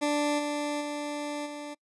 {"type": "tone with level steps", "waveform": "20% pulse", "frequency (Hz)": 293.7, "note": "D4", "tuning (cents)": 0, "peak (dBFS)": [-20, -24, -27, -32], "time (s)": [0.01, 1.75], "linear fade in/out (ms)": 20, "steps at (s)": [0.38, 0.8, 1.45], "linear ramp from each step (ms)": 20, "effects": ["noise-tail reverb RT60 0.1 s tail -25 dB re dry", "resampled to 24000 Hz"]}